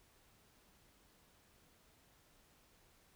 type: silence
effects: pink hiss -69 dBFS RMS until 3.15 s